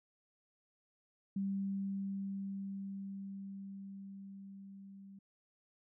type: tone with level ramp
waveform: sine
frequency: 196 Hz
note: G3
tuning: in tune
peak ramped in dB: -33 to -51 dBFS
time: 1.36-5.19 s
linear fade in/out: 5 ms
effects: none